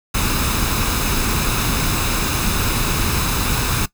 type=noise with comb filter; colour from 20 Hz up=pink; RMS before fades=-19 dBFS; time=0.14-3.86 s; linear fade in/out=10 ms; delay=0.78 ms; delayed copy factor=+0.5; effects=noise-tail reverb RT60 0.1 s tail -18 dB re dry